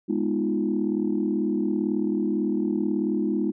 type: chord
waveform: sine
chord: F half-diminished seventh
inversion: first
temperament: equal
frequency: 207.7 / 246.9 / 311.1 / 349.2 Hz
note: Ab3 / Cb4 / Eb4 / F4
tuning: 0 / 0 / 0 / 0 cents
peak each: -26 / -29 / -26 / -28 dBFS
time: 0.08-3.52 s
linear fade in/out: 20 ms
effects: tanh soft clip ceiling -13 dBFS